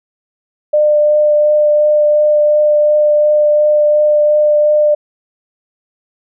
sine tone with vibrato, 599 Hz, D5, 34 cents sharp, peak -7 dBFS, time 0.73-4.95 s, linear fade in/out 10 ms, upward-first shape triangle, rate 2.8 Hz, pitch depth 11 cents each way, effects none

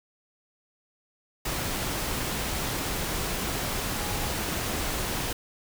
sine tone in noise, 830.6 Hz, G#5, in tune, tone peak -40 dBFS, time 3.95-4.29 s, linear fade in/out 5 ms, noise pink, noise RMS -30 dBFS, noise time 1.45-5.33 s, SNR -13 dB, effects none

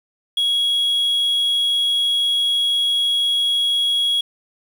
sine tone, 3322 Hz, G#7, in tune, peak -13 dBFS, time 0.37-4.21 s, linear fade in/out 5 ms, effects tanh soft clip ceiling -15 dBFS + 7-bit

